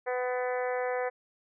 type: harmonic tone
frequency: 250.3 Hz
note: B3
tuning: 23 cents sharp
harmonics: 2 / 3 / 4 / 5 / 6 / 7 / 8 / 9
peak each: -30 / -35 / -41 / -44 / -43 / -41 / -42 / -49 dBFS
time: 0.06-1.1 s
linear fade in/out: 20 ms
effects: none